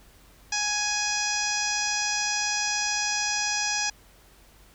harmonic tone, 833 Hz, G#5, 5 cents sharp, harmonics 1 / 2 / 3 / 4 / 5 / 6 / 7 / 8 / 9, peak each -33 / -32 / -32 / -38 / -39 / -31 / -30 / -36 / -41 dBFS, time 0.52-3.9 s, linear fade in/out 5 ms, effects added 47 Hz sine -56 dBFS peak until 4.74 s + pink hiss -56 dBFS RMS until 4.74 s

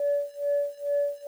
sine tone with tremolo, 574 Hz, D5, 40 cents flat, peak -20 dBFS, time 0-1.27 s, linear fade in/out 2 ms, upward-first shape sine, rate 2.3 Hz, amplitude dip 95%, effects tanh soft clip ceiling -18 dBFS + 9-bit

